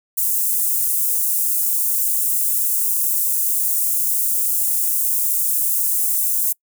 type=high-pass noise; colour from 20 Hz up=white; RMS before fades=-19 dBFS; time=0.17-6.53 s; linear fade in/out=10 ms; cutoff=8300 Hz; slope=24 dB/octave; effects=noise-tail reverb RT60 0.1 s tail -26 dB re dry